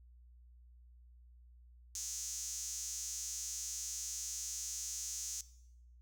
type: tone with high-pass filter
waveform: sawtooth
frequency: 220 Hz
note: A3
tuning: in tune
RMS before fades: -42 dBFS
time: 1.95-5.41 s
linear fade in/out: 2 ms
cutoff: 6400 Hz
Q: 5.5
effects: noise-tail reverb RT60 0.8 s tail -18 dB re dry + added 60 Hz sine -57 dBFS peak until 6.01 s